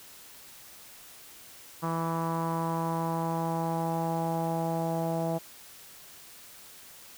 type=tone with low-pass filter sweep; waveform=sawtooth; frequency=164.81 Hz; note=E3; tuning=in tune; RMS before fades=-30 dBFS; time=1.82-5.39 s; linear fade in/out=20 ms; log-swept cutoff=1100 to 720 Hz; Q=4.6; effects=white hiss -50 dBFS RMS until 7.17 s